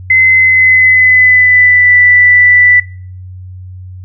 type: tone with pitch glide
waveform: sine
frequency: 2051 to 1976.6 Hz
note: C7 to B6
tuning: -35 to +1 cents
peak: -3 dBFS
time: 0.1-2.8 s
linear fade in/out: 5 ms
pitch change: -64 cents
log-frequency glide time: 0.35-1.95 s
effects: noise-tail reverb RT60 0.5 s tail -21 dB re dry + added 92 Hz sine -25 dBFS peak until 4.04 s